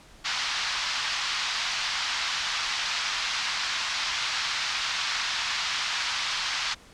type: band-pass noise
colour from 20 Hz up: white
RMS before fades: -29 dBFS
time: 0.24-6.75 s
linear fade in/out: 20 ms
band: 920 to 5200 Hz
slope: 24 dB/octave
effects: pink hiss -52 dBFS RMS until 6.93 s + low-pass 8000 Hz 12 dB/octave